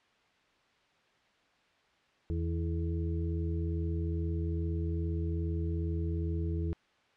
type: harmonic tone with a mistuned harmonic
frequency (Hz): 82.41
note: E2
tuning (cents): 0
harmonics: 1 / 2 / 4 / 5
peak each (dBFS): -31 / -38 / -39 / -44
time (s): 2.3-6.73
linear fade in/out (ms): 0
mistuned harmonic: 5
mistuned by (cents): +61
effects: white hiss -67 dBFS RMS until 7.16 s + low-pass 3000 Hz 12 dB/octave